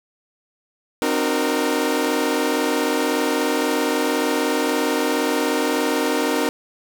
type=chord; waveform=sawtooth; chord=C half-diminished seventh; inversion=none; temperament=equal with one note detuned; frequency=261.6 / 303.5 / 370 / 466.2 Hz; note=C4 / Eb4 / Gb4 / Bb4; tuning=0 / -43 / 0 / 0 cents; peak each=-21 / -19 / -24 / -19 dBFS; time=1.02-6.49 s; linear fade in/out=0 ms; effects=none